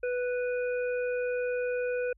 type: harmonic tone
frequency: 493.9 Hz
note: B4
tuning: in tune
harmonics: 1 / 3 / 5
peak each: -28 / -38 / -42 dBFS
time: 0.03-2.13 s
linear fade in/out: 5 ms
effects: added 50 Hz sine -59 dBFS peak until 2.17 s